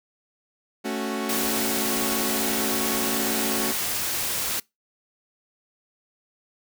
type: chord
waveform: sawtooth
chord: F# minor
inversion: first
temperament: equal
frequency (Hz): 220 / 277.2 / 370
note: A3 / C#4 / F#4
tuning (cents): 0 / 0 / 0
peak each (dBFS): -26 / -27 / -27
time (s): 0.84-3.73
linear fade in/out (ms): 20
type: noise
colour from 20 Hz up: white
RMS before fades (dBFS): -27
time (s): 1.29-4.6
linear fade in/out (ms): 5
effects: noise-tail reverb RT60 0.2 s tail -24 dB re dry